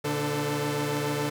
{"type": "tone cluster", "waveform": "sawtooth", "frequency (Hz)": [115.8, 144.8, 296.6, 441.3, 513], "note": ["A#2", "D3", "D4", "A4", "C5"], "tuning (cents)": [-11, -24, 17, 5, -34], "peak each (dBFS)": [-35, -27, -29, -27, -33], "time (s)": [0.04, 1.3], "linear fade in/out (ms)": 10, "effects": []}